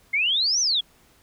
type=exponential two-way sweep; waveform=sine; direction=up then down; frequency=2093 to 6190 to 3234 Hz; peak=-19 dBFS; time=0.13-0.81 s; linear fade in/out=10 ms; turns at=0.6 s; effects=pink hiss -58 dBFS RMS until 1.22 s